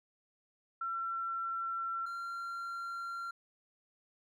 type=tone pair in turn; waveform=sine / triangle; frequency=1353 / 1375.9 Hz; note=E6 / F6; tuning=+45 / -26 cents; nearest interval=unison; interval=29 cents; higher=second; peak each=-34 / -36 dBFS; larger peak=first; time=0.81-2.06 / 2.06-3.31 s; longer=neither; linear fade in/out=5 ms; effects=none